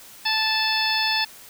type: harmonic tone with a mistuned harmonic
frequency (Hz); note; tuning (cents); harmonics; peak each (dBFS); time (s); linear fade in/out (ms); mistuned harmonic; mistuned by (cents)
877; A5; -6; 1 / 2 / 3 / 4 / 5 / 6; -27 / -27 / -27 / -27 / -27 / -27; 0.25-1.25; 10; 6; -21
effects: white hiss -45 dBFS RMS until 1.49 s